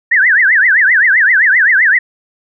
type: tone with vibrato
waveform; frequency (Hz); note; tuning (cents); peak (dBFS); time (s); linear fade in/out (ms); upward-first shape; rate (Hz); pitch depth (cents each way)
sine; 1760; A6; 0; -6; 0.11-1.99; 10; triangle; 7.7; 300
effects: none